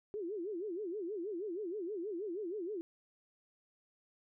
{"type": "tone with vibrato", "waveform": "sine", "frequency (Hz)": 380.5, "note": "F#4", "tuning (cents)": 48, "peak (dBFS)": -37, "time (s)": [0.14, 2.81], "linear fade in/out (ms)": 0, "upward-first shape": "sine", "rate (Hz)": 6.3, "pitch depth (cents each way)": 240, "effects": []}